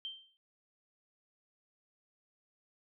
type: tone with exponential decay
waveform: sine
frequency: 3136 Hz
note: G7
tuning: in tune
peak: -36 dBFS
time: 0.05-0.37 s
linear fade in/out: 0 ms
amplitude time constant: 69 ms
effects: none